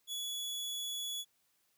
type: tone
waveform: sawtooth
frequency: 3395 Hz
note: G#7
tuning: 37 cents sharp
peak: -34 dBFS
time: 0.07-1.25 s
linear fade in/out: 50 ms
effects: white hiss -75 dBFS RMS until 1.77 s + high-pass 60 Hz 12 dB/octave